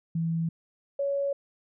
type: tone pair in turn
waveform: sine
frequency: 164.81 / 559.8 Hz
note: E3 / C#5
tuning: 0 / +17 cents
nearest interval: octave + major sixth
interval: 2117 cents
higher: second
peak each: -25 dBFS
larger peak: neither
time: 0.15-0.49 / 0.99-1.33 s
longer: neither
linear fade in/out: 5 ms
effects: none